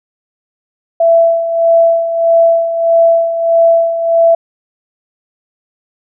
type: tone with tremolo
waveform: sine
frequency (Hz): 667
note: E5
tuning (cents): +20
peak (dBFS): -4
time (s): 1-4.35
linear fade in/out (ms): 5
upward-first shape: sine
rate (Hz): 1.6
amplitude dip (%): 65
effects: none